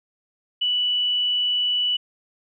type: tone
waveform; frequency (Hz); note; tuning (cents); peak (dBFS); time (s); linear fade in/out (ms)
sine; 2960; F#7; 0; -19; 0.61-1.97; 10
effects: none